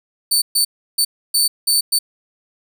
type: tone bursts at uneven times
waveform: 20% pulse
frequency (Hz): 4536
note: C#8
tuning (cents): +39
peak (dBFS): -7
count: 6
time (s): 0.31-0.42 / 0.55-0.65 / 0.98-1.05 / 1.34-1.48 / 1.67-1.81 / 1.92-1.99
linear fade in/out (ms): 10
effects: none